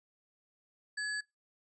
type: tone with sample-and-hold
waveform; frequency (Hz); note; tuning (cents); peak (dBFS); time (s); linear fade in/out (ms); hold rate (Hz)
sine; 1696; G#6; +36; -33; 0.97-1.21; 10; 6300
effects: noise-tail reverb RT60 0.2 s tail -24 dB re dry + resampled to 22050 Hz